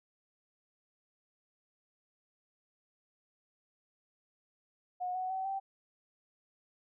sine tone with pitch steps, 726 / 743 / 760.3 / 778.1 Hz, F#5 / F#5 / F#5 / G5, -33 / +7 / +47 / -13 cents, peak -33 dBFS, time 5-5.6 s, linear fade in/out 20 ms, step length 150 ms, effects none

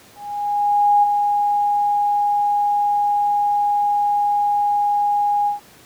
sine tone with ADSR envelope, 822 Hz, G#5, 18 cents flat, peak -10 dBFS, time 0.15-5.6 s, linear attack 880 ms, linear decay 15 ms, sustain -5 dB, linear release 130 ms, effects pink hiss -47 dBFS RMS until 5.85 s + high-pass 100 Hz 12 dB/octave

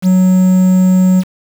triangle tone with quantisation, 185 Hz, F#3, in tune, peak -4 dBFS, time 0.02-1.24 s, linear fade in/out 50 ms, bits 5, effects none

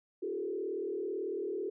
sine tone with frequency modulation, 392 Hz, G4, in tune, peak -33 dBFS, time 0.22-1.7 s, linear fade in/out 10 ms, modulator 38.1 Hz, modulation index 1.4, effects none

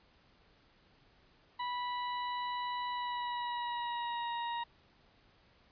40% pulse tone with pitch glide, 982 to 942 Hz, B5 to A#5, -10 to +18 cents, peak -34 dBFS, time 1.59-4.64 s, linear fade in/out 10 ms, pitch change -72 cents, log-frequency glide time 2.9-4.32 s, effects pink hiss -66 dBFS RMS until 5.71 s + resampled to 11025 Hz

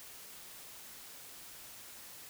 silence, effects white hiss -51 dBFS RMS until 2.29 s

